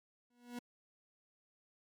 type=tone with exponential growth; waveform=40% pulse; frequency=242.5 Hz; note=B3; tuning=31 cents flat; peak=-38 dBFS; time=0.3-0.59 s; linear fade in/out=5 ms; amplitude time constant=63 ms; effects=MP3 96 kbps